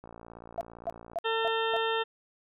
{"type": "click train", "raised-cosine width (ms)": 1, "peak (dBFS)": -32, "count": 64, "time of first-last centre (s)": [0.04, 1.134], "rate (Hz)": 57.6}
{"type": "tone bursts", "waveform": "sine", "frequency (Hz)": 678, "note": "E5", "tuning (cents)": 49, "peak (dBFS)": -28, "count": 5, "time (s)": [0.58, 1.765], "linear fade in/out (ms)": 0, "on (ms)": 29, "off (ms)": 260}
{"type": "harmonic tone", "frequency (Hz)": 450, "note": "A4", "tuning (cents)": 39, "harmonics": [1, 2, 3, 4, 6, 7, 8], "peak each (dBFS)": [-30, -33, -35, -36, -38, -38, -39], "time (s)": [1.24, 2.04], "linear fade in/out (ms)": 20}
{"effects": []}